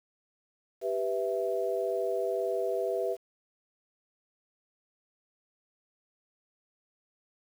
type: chord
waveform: sine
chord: E minor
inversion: first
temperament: equal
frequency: 392 / 493.9 / 659.3 Hz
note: G4 / B4 / E5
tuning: 0 / 0 / 0 cents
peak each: -32 dBFS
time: 0.81-3.17 s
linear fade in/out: 50 ms
effects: 9-bit